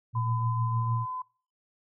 sine tone with tremolo, 117 Hz, A#2, 7 cents sharp, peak -24 dBFS, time 0.13-1.06 s, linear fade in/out 50 ms, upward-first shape triangle, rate 6.6 Hz, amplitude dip 45%
sine tone with pitch glide, 1009 to 1015.4 Hz, B5 to B5, +37 to +48 cents, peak -32 dBFS, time 0.15-1.22 s, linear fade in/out 5 ms, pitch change +11 cents, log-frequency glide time 0.42-0.5 s
effects noise-tail reverb RT60 0.4 s tail -22 dB re dry

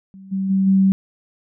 sine tone with level steps, 192.5 Hz, G3, 31 cents flat, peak -37 / -19 / -14 / -11 dBFS, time 0.14-0.92 s, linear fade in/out 0 ms, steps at 0.31 / 0.49 / 0.66 s, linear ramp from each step 20 ms, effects none

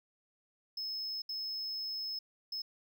triangle tone bursts at uneven times, 5190 Hz, E8, 28 cents flat, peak -35 dBFS, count 3, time 0.77-1.22 / 1.29-2.19 / 2.52-2.62 s, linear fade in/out 5 ms, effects none

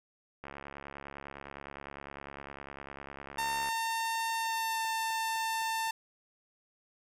click train, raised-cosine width 0.5 ms, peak -28 dBFS, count 228, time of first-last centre 0.44-3.687 s, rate 69.9 Hz
sawtooth tone with pitch glide, 907 to 896.1 Hz, A#5 to A5, -48 to +31 cents, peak -27 dBFS, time 3.38-5.91 s, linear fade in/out 5 ms, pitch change -21 cents, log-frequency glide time 4.35-4.84 s
effects resampled to 32000 Hz

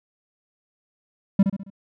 triangle tone with echo, 196 Hz, G3, in tune, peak -9 dBFS, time 1.39-1.43 s, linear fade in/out 5 ms, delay 68 ms, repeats 4, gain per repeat -7 dB, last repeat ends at 1.702 s, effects none

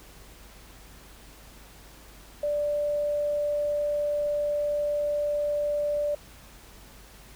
sine tone, 587.3 Hz, D5, in tune, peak -24 dBFS, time 2.43-6.15 s, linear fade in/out 5 ms, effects added 50 Hz sine -51 dBFS peak until 7.35 s + pink hiss -51 dBFS RMS until 7.35 s

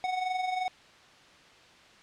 square tone with amplitude modulation, 740 Hz, F#5, in tune, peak -27 dBFS, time 0.04-0.68 s, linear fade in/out 0 ms, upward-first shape sine, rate 22.8 Hz, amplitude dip 55%, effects white hiss -55 dBFS RMS until 2.02 s + low-pass 4000 Hz 12 dB/octave

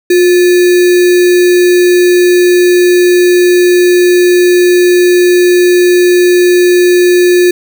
sine tone with sample-and-hold, 356.7 Hz, F4, 37 cents sharp, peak -3 dBFS, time 0.1-7.51 s, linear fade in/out 5 ms, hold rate 2100 Hz, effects none

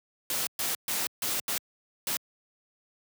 white noise bursts at uneven times, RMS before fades -30 dBFS, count 6, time 0.3-0.47 / 0.59-0.75 / 0.88-1.07 / 1.22-1.4 / 1.48-1.58 / 2.07-2.17 s, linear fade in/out 2 ms, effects high-pass 100 Hz 12 dB/octave

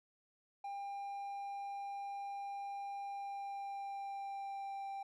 triangle tone with pitch glide, 799 to 788 Hz, G5 to G5, +33 to +9 cents, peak -39 dBFS, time 0.64-5.03 s, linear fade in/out 5 ms, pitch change -24 cents, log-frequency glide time 3.01-4.84 s, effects none

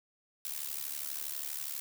blue noise with amplitude modulation, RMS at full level -35 dBFS, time 0.45-1.8 s, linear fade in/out 0 ms, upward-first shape sine, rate 72.4 Hz, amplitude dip 85%, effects none

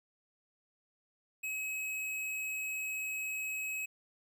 square tone, 2557 Hz, D#7, 47 cents sharp, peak -36 dBFS, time 1.43-3.86 s, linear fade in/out 10 ms, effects 13-bit

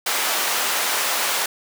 pink high-pass noise, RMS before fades -22 dBFS, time 0.06-1.46 s, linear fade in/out 5 ms, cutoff 750 Hz, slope 12 dB/octave, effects none

